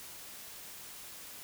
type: silence
effects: white hiss -48 dBFS RMS until 1.43 s